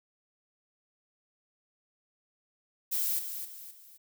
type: noise with echo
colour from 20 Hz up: violet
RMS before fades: -30 dBFS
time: 2.91-3.2 s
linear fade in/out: 20 ms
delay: 260 ms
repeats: 3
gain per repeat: -8 dB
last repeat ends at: 3.98 s
effects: none